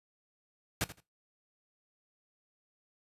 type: noise with echo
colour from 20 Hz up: pink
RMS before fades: -31 dBFS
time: 0.81-0.84 s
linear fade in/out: 0 ms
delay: 81 ms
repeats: 2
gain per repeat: -15 dB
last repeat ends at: 1.002 s
effects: noise-tail reverb RT60 0.2 s tail -17 dB re dry + resampled to 32000 Hz